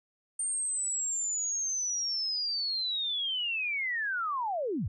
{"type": "linear sweep", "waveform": "sine", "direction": "down", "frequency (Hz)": [8820, 65.41], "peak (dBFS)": -29, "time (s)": [0.39, 4.88], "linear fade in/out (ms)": 5, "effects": []}